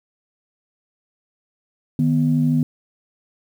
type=tone pair together; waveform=sine; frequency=154.45 / 246.9 Hz; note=D#3 / B3; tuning=-12 / 0 cents; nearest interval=minor sixth; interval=812 cents; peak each=-17 dBFS; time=1.99-2.63 s; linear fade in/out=2 ms; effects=tanh soft clip ceiling -7 dBFS + 8-bit